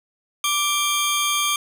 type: tone pair together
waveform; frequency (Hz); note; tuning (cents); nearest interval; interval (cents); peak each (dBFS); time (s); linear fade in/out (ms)
20% pulse; 1174.7 / 3211; D6 / G7; 0 / +41; octave + perfect fourth; 1741; -17; 0.44-1.56; 2
effects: none